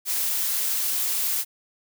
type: noise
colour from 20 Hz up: blue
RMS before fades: -25 dBFS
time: 0.05-1.45 s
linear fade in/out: 50 ms
effects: none